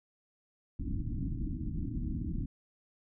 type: low-pass noise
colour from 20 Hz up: pink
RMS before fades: -35 dBFS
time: 0.79-2.46 s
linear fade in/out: 5 ms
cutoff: 320 Hz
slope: 96 dB/octave
effects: none